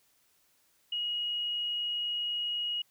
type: tone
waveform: sine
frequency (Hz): 2892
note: F#7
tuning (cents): -40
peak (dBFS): -30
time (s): 0.92-2.82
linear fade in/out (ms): 5
effects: white hiss -69 dBFS RMS until 2.9 s